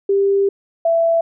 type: tone pair in turn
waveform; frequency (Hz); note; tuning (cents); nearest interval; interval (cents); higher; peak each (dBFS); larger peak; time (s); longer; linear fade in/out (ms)
sine; 395.9 / 665.8; G4 / E5; +17 / +17; major sixth; 900; second; -12; neither; 0.09-0.49 / 0.85-1.21; first; 5
effects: none